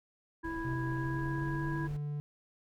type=harmonic tone; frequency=329.6 Hz; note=E4; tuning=in tune; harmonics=1 / 3 / 5; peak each=-37 / -42 / -42 dBFS; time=0.43-1.88 s; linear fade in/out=20 ms
type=noise; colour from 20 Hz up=brown; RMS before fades=-45 dBFS; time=0.44-1.97 s; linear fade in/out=5 ms
type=tone with pitch glide; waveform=triangle; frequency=129.3 to 146.82 Hz; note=C3 to D3; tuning=-20 to 0 cents; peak=-32 dBFS; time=0.65-2.2 s; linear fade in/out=0 ms; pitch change=+220 cents; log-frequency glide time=0.85-1.76 s
effects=none